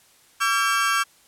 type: tone cluster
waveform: 35% pulse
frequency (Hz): 1144 / 1349 / 1603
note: D6 / E6 / G6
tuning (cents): -46 / +40 / +38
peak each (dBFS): -22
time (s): 0.4-1.04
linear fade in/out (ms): 20
effects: white hiss -56 dBFS RMS until 1.27 s + low-pass 12000 Hz 12 dB/octave